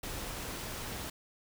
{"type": "noise", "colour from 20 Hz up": "pink", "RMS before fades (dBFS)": -40, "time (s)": [0.03, 1.1], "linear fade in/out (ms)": 5, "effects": []}